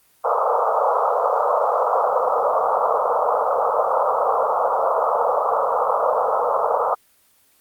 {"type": "band-pass noise", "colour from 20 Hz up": "pink", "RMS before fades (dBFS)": -19, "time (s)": [0.24, 6.95], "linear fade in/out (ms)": 10, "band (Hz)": [460, 1300], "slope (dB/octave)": 96, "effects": ["white hiss -58 dBFS RMS until 7.6 s", "Opus 24 kbps"]}